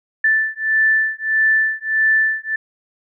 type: beating tone pair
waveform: sine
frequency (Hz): 1760 / 1761.6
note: A6 / A6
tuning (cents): 0 / +2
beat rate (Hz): 1.6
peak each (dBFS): -17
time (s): 0.24-2.56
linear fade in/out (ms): 5
effects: none